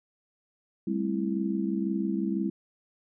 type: chord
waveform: sine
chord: A minor seventh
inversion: third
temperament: just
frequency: 198 / 220 / 264 / 330 Hz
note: G3 / A3 / C4 / E4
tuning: +18 / 0 / +16 / +2 cents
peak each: -29 / -35 / -34 / -31 dBFS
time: 0.87-2.5 s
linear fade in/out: 5 ms
effects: none